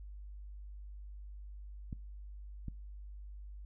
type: clicks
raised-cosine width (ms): 5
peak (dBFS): -29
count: 2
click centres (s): 1.928 / 2.683
effects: noise-tail reverb RT60 0.4 s tail -25 dB re dry + added 50 Hz sine -45 dBFS peak until 3.65 s